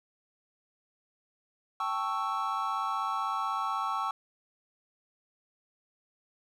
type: chord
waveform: triangle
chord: A dominant seventh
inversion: third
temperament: equal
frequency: 784 / 880 / 1108.7 / 1318.5 Hz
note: G5 / A5 / C#6 / E6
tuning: 0 / 0 / 0 / 0 cents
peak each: -35 / -35 / -31 / -32 dBFS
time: 1.8-4.11 s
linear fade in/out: 2 ms
effects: none